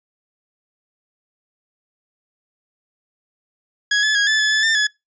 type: tone with pitch steps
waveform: sawtooth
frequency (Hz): 1666 / 1723 / 1647 / 1741 / 1719 / 1732 / 1794 / 1702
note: G#6 / A6 / G#6 / A6 / A6 / A6 / A6 / G#6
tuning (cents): +5 / -37 / -15 / -19 / -41 / -28 / +33 / +42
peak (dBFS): -11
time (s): 3.91-4.87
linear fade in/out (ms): 5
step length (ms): 120
effects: noise-tail reverb RT60 0.2 s tail -24 dB re dry + resampled to 16000 Hz

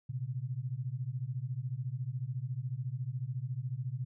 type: beating tone pair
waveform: sine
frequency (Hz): 120 / 134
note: B2 / C3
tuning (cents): -49 / +42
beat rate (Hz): 14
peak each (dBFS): -37 / -37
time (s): 0.09-4.05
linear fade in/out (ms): 10
effects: none

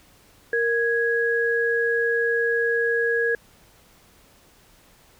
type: tone pair together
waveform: sine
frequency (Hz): 465.8 / 1660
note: A#4 / G#6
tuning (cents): -1 / -1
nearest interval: octave + minor seventh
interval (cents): 2200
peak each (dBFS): -22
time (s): 0.53-3.35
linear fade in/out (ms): 2
effects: pink hiss -55 dBFS RMS until 5.19 s

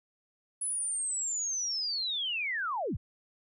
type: linear sweep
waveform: sine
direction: down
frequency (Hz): 10260 to 34.2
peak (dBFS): -30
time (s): 0.61-2.97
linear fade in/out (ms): 10
effects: none

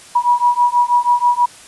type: beating tone pair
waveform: sine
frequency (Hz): 966 / 972.2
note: B5 / B5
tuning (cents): -39 / -28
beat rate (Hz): 6.2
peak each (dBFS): -14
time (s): 0.15-1.46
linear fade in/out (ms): 10
effects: white hiss -40 dBFS RMS until 1.67 s + resampled to 24000 Hz

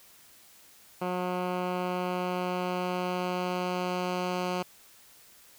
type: tone with low-pass filter sweep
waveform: 10% pulse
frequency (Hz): 180.7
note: F#3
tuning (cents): -41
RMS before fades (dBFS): -31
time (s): 1.01-4.63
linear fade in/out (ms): 10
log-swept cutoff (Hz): 2100 to 5500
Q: 0.72
effects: white hiss -56 dBFS RMS until 5.58 s

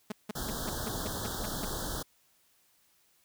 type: tone bursts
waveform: sawtooth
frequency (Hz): 212.1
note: G#3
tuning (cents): +37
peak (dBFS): -29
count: 9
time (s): 0.1-1.649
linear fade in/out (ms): 5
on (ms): 21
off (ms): 170
type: band-stop noise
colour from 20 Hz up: pink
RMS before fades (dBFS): -36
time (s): 0.35-2.03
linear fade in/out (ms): 10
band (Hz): 1700 to 3200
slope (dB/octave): 96
effects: white hiss -68 dBFS RMS until 3.24 s

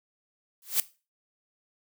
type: noise with exponential growth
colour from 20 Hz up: blue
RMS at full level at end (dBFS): -20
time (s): 0.62-0.8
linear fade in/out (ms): 2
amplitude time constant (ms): 38
effects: noise-tail reverb RT60 0.3 s tail -17 dB re dry

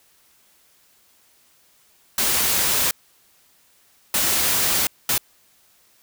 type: noise bursts at uneven times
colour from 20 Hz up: white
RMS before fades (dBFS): -20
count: 3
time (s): 2.18-2.91 / 4.14-4.87 / 5.09-5.18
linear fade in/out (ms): 2
effects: white hiss -58 dBFS RMS until 6.02 s

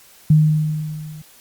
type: tone with level ramp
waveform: sine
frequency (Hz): 154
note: D#3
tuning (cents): -17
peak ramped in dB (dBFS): -7 to -33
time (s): 0.3-1.22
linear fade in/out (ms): 5
effects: white hiss -48 dBFS RMS until 1.4 s + Opus 48 kbps

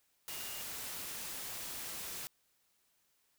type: tone in noise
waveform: sine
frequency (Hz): 2838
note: F7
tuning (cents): +27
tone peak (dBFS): -51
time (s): 0.29-0.62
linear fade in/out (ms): 0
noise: white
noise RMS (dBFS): -43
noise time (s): 0.28-2.27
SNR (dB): -11
effects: white hiss -75 dBFS RMS until 3.38 s

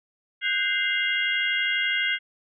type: tone cluster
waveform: sine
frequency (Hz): 1498 / 1590 / 2086 / 2823 / 3282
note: F#6 / G6 / C7 / F7 / G#7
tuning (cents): +21 / +24 / -6 / +18 / -21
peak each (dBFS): -31 / -30 / -25 / -29 / -31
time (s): 0.41-2.19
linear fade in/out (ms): 50
effects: none

